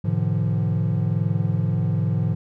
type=tone cluster; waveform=triangle; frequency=107.5 / 129.5 / 150 / 171.2 Hz; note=A2 / C3 / D3 / F3; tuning=-40 / -17 / +37 / -34 cents; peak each=-21 / -26 / -23 / -23 dBFS; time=0.04-2.35 s; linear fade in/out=10 ms; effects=none